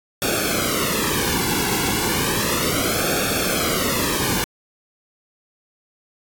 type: noise with flanger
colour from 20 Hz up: pink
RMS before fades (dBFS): -21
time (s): 0.22-4.44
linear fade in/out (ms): 0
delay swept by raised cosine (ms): 1 to 1.65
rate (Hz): 0.33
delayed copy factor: -0.9
effects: AAC 64 kbps